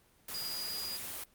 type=tone in noise; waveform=sine; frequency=4884 Hz; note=D#8; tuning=33 cents flat; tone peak=-38 dBFS; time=0.34-0.97 s; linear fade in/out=5 ms; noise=white; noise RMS=-41 dBFS; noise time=0.28-1.24 s; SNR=0 dB; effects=pink hiss -66 dBFS RMS until 1.34 s + Opus 24 kbps